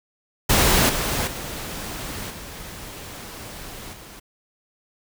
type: noise with level steps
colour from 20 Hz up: pink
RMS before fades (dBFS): -17 / -24 / -32 / -37 / -42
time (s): 0.49-4.2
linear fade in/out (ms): 10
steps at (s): 0.89 / 1.27 / 2.3 / 3.93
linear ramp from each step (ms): 5
effects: none